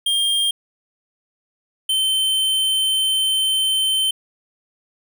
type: tone pair in turn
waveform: square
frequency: 3206 / 3091 Hz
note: G7 / G7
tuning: +38 / -25 cents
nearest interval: minor second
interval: 63 cents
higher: first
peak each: -17 dBFS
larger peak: neither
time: 0.06-0.51 / 1.89-4.11 s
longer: second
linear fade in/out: 5 ms
effects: none